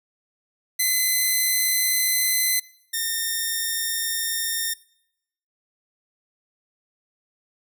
5% pulse tone pair in turn, 2033 / 1823.8 Hz, B6 / A#6, +50 / -38 cents, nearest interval major second, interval 188 cents, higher first, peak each -9 / -13 dBFS, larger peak first, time 0.79-2.6 / 2.93-4.74 s, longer neither, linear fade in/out 10 ms, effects noise-tail reverb RT60 0.8 s tail -22 dB re dry

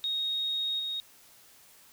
sine tone with level steps, 3743 Hz, A#7, 6 cents sharp, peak -28 / -31 dBFS, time 0.04-1 s, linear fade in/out 0 ms, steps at 0.79 s, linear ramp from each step 10 ms, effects white hiss -57 dBFS RMS until 1.92 s

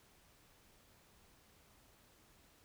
silence, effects pink hiss -67 dBFS RMS until 2.64 s

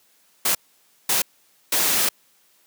white noise bursts at uneven times, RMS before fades -20 dBFS, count 3, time 0.45-0.55 / 1.09-1.22 / 1.72-2.09 s, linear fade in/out 5 ms, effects white hiss -60 dBFS RMS until 2.66 s + high-pass 150 Hz 12 dB/octave

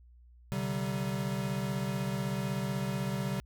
square chord, C suspended second, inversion none, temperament equal with one note detuned, 130.81 / 146.83 / 191.85 Hz, C3 / D3 / G3, 0 / 0 / -37 cents, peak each -36 / -39 / -35 dBFS, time 0.52-3.4 s, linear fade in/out 0 ms, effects added 60 Hz sine -54 dBFS peak until 3.45 s

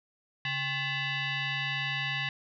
sine tone with frequency modulation, 138.59 Hz, C#3, in tune, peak -29 dBFS, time 0.45-2.29 s, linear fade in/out 2 ms, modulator 936 Hz, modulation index 3.4, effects none

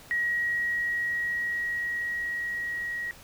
sine tone with level ramp, 1902 Hz, A#6, 34 cents sharp, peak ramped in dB -24 to -30 dBFS, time 0.11-3.11 s, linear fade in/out 0 ms, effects pink hiss -50 dBFS RMS until 3.23 s

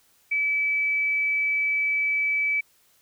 sine tone, 2300 Hz, D7, 37 cents flat, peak -21 dBFS, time 0.31-2.61 s, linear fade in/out 10 ms, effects white hiss -62 dBFS RMS until 3.01 s

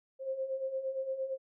sine beating tone pair, 524 / 532.7 Hz, C5 / C5, +2 / +31 cents, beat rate 8.7 Hz, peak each -40 / -34 dBFS, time 0.19-1.38 s, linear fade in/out 50 ms, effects none

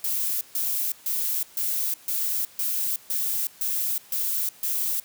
violet noise bursts, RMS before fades -26 dBFS, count 10, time 0.04-5 s, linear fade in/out 2 ms, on 370 ms, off 140 ms, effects white hiss -51 dBFS RMS until 5.04 s + high-pass 60 Hz 12 dB/octave

